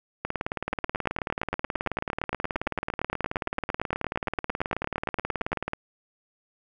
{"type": "two click trains", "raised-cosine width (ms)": 0.5, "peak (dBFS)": [-12, -13], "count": [43, 103], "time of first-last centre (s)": [[0.73, 5.53], [0.25, 5.734]], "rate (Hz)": [8.75, 18.6], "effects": []}